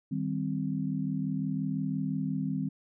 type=chord; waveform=sine; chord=C minor; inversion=first; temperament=equal; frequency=155.56 / 196 / 261.6 Hz; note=Eb3 / G3 / C4; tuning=0 / 0 / 0 cents; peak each=-33 dBFS; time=0.11-2.69 s; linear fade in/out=10 ms; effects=none